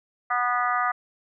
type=harmonic tone; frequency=245.2 Hz; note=B3; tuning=12 cents flat; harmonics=3 / 4 / 5 / 6 / 7 / 8; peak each=-27 / -34 / -24 / -31 / -35 / -32 dBFS; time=0.3-0.92 s; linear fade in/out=10 ms; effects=none